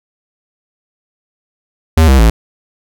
square tone with pitch steps, 80.2 / 66.67 / 55.41 Hz, E2 / C2 / A1, -47 / +33 / +13 cents, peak -5 dBFS, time 1.97-2.3 s, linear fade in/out 5 ms, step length 110 ms, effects none

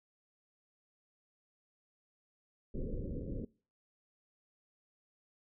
pink low-pass noise, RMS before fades -39 dBFS, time 2.74-3.45 s, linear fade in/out 5 ms, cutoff 540 Hz, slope 96 dB/octave, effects noise-tail reverb RT60 0.4 s tail -24 dB re dry

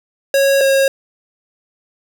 square tone pair in turn, 550 / 543.1 Hz, C#5 / C#5, -14 / -36 cents, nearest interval unison, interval 22 cents, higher first, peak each -11 dBFS, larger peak neither, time 0.34-0.61 / 0.61-0.88 s, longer neither, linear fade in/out 2 ms, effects none

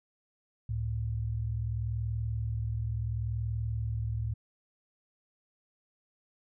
sine tone pair together, 69.3 / 110.01 Hz, C#2 / A2, 0 / 0 cents, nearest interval minor sixth, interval 800 cents, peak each -35 / -31 dBFS, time 0.69-4.34 s, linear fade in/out 5 ms, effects none

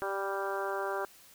harmonic tone with a mistuned harmonic, 196 Hz, G3, in tune, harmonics 2 / 3 / 4 / 5 / 6 / 7 / 8, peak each -36 / -38 / -39 / -40 / -41 / -41 / -42 dBFS, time 0.02-1.05 s, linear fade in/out 0 ms, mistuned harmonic 7, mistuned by +18 cents, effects white hiss -57 dBFS RMS until 1.34 s

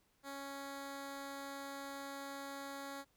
10% pulse tone, 277.2 Hz, C#4, in tune, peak -36 dBFS, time 0.23-3.05 s, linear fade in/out 50 ms, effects pink hiss -75 dBFS RMS until 3.16 s

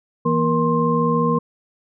sine tone cluster, 164.2 / 238.5 / 472.9 / 1055 Hz, E3 / A#3 / A#4 / C6, -6 / +40 / +25 / +14 cents, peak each -21 dBFS, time 0.25-1.39 s, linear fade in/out 10 ms, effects none

